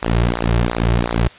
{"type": "tone with flanger", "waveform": "sawtooth", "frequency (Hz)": 58.27, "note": "A#1", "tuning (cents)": 0, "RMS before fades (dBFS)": -17, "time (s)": [0.02, 1.28], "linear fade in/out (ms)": 5, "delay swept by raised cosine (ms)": [0.31, 4.11], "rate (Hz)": 2.8, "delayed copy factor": -0.9, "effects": ["white hiss -41 dBFS RMS until 1.38 s", "resampled to 8000 Hz"]}